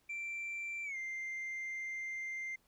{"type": "tone with pitch glide", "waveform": "sine", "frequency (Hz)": [2349, 2093], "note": ["D7", "C7"], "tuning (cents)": [0, 0], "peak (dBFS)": -36, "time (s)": [0.09, 2.56], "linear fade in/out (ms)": 10, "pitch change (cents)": -200, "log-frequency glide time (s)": [0.84, 0.97], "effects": ["tanh soft clip ceiling -37 dBFS", "pink hiss -73 dBFS RMS until 2.67 s"]}